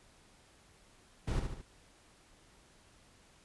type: noise with echo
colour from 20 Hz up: brown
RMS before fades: -33 dBFS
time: 1.27-1.4 s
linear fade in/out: 10 ms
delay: 73 ms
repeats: 3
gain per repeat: -5 dB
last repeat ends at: 1.619 s
effects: pink hiss -63 dBFS RMS until 3.44 s + resampled to 24000 Hz